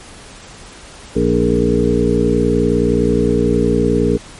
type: harmonic tone with a mistuned harmonic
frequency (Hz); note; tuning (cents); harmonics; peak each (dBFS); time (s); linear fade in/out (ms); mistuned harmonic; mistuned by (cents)
59.3; A#1; +30; 1 / 2 / 3 / 4 / 5 / 7 / 8; -21 / -22 / -19 / -18 / -19 / -17 / -19; 1.15-4.18; 20; 8; -31
effects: pink hiss -37 dBFS RMS until 4.39 s + MP3 48 kbps